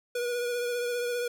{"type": "tone with vibrato", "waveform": "square", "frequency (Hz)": 483.9, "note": "B4", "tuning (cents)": -35, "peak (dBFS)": -29, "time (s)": [0.15, 1.28], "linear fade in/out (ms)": 5, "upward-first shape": "triangle", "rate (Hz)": 15, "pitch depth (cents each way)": 29, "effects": []}